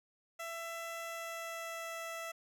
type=tone with pitch glide; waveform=15% pulse; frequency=667 to 662 Hz; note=E5 to E5; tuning=+20 to +7 cents; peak=-34 dBFS; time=0.39-2.32 s; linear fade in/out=10 ms; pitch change=-13 cents; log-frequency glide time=1.04-1.95 s; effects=none